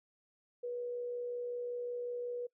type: tone with amplitude modulation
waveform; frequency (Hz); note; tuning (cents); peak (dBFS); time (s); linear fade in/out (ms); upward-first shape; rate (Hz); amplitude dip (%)
sine; 485.7; B4; -29; -35; 0.63-2.47; 10; sine; 65.4; 25
effects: noise-tail reverb RT60 0.1 s tail -23 dB re dry

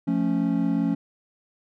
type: chord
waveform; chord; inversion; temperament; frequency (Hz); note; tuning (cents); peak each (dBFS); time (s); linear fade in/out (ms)
triangle; F augmented; none; equal; 174.61 / 220 / 277.2; F3 / A3 / C#4; 0 / 0 / 0; -24 / -24 / -22; 0.07-0.95; 10
effects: none

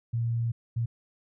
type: tone bursts at uneven times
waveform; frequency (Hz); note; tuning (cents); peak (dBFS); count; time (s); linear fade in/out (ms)
sine; 116.54; A#2; 0; -25; 2; 0.13-0.52 / 0.76-0.86; 10
effects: none

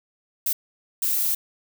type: noise bursts at uneven times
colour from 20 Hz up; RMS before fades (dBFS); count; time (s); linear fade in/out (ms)
violet; -23; 2; 0.46-0.53 / 1.02-1.35; 5
effects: none

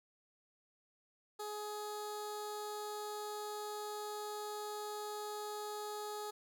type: tone with notch filter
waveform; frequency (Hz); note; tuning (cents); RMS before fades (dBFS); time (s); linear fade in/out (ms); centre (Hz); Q
15% pulse; 420; G#4; +19; -43; 1.39-6.31; 10; 2000; 1.1
effects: none

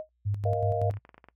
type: tone with exponential decay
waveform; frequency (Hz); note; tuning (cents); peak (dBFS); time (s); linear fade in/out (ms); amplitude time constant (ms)
sine; 622.3; D#5; 0; -30; 0-0.09; 0; 19
type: tone with tremolo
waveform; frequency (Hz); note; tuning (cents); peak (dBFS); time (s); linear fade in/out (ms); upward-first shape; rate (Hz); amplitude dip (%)
sine; 101.9; G#2; -32; -25; 0.25-0.99; 20; square; 5.3; 60
type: chord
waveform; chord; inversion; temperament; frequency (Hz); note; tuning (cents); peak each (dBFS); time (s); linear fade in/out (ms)
sine; Bb suspended fourth; none; equal with one note detuned; 471.9 / 622.3 / 698.5; Bb4 / Eb5 / F5; +21 / 0 / 0; -31; 0.45-0.9; 5
type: clicks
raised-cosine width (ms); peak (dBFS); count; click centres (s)
0.5; -34; 9; 0.903 / 0.939 / 0.97 / 1.051 / 1.092 / 1.144 / 1.18 / 1.242 / 1.286
effects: noise-tail reverb RT60 0.1 s tail -20 dB re dry + added 60 Hz sine -70 dBFS peak until 1.35 s

